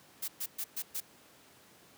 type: noise bursts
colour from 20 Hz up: blue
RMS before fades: -36 dBFS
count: 5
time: 0.22-1.005 s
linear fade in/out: 10 ms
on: 61 ms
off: 120 ms
effects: pink hiss -59 dBFS RMS until 1.97 s + high-pass 150 Hz 12 dB/octave